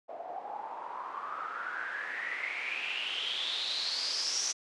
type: noise with low-pass filter sweep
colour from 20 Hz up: white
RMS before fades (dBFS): -36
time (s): 0.08-4.53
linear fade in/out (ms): 20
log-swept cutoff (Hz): 650 to 6000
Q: 8.3
effects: high-pass 400 Hz 12 dB/octave + resampled to 24000 Hz